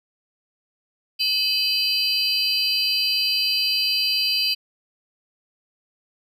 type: tone cluster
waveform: triangle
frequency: 2573 / 3012 / 4078 / 4725 Hz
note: E7 / F#7 / C8 / D8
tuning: -43 / +30 / -45 / +10 cents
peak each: -26 / -25 / -28 / -20 dBFS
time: 1.19-4.55 s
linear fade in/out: 20 ms
effects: none